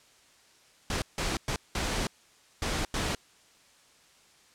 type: noise bursts at uneven times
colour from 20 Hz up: pink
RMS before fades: -30 dBFS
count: 6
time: 0.9-1.02 / 1.18-1.37 / 1.48-1.56 / 1.75-2.07 / 2.62-2.85 / 2.94-3.15 s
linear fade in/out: 2 ms
effects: white hiss -60 dBFS RMS until 4.54 s + low-pass 8000 Hz 12 dB/octave